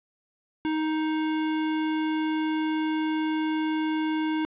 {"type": "tone", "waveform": "square", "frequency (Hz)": 312.6, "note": "D#4", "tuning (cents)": 8, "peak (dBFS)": -25, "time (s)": [0.65, 4.45], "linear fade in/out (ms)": 0, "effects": ["resampled to 8000 Hz", "10-bit"]}